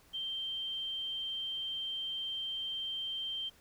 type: tone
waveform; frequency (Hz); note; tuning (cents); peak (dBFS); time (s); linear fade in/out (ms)
sine; 3141; G7; +3; -35; 0.13-3.5; 20
effects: pink hiss -63 dBFS RMS until 3.6 s